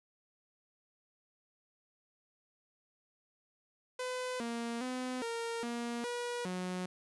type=tone with pitch steps; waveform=sawtooth; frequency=505 / 233.7 / 254 / 462.4 / 236.8 / 483.1 / 182.4 Hz; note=B4 / A#3 / B3 / A#4 / A#3 / B4 / F#3; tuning=+39 / +5 / +49 / -14 / +27 / -38 / -24 cents; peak=-32 dBFS; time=3.99-6.86 s; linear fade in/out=5 ms; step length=410 ms; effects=resampled to 24000 Hz